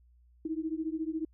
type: beating tone pair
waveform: sine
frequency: 312.7 / 326.7 Hz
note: D#4 / E4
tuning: +9 / -15 cents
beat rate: 14 Hz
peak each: -34 / -35 dBFS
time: 0.45-1.25 s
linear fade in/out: 5 ms
effects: added 60 Hz sine -59 dBFS peak until 1.33 s